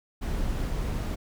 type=noise; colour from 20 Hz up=brown; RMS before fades=-29 dBFS; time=0.21-1.16 s; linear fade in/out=20 ms; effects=none